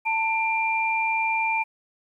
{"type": "tone pair together", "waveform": "sine", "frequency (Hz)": [891, 2379], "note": ["A5", "D7"], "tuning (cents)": [22, 22], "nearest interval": "octave + perfect fourth", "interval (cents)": 1700, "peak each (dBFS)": -24, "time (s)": [0.05, 1.64], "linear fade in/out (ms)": 20, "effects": ["10-bit"]}